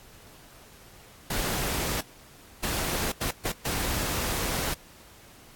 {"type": "noise bursts at uneven times", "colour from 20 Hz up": "pink", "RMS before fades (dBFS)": -29, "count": 5, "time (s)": [[1.3, 2.01], [2.63, 3.12], [3.21, 3.31], [3.45, 3.52], [3.65, 4.74]], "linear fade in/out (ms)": 5, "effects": ["pink hiss -52 dBFS RMS until 5.55 s", "AAC 64 kbps"]}